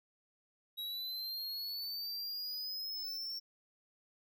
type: linear sweep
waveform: square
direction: up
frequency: 3836 to 5470 Hz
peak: -39 dBFS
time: 0.77-3.4 s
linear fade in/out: 20 ms
effects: none